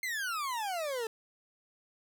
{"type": "exponential sweep", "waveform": "40% pulse", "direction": "down", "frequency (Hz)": [2127, 433.7], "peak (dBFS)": -32, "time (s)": [0.03, 1.07], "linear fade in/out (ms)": 2, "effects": []}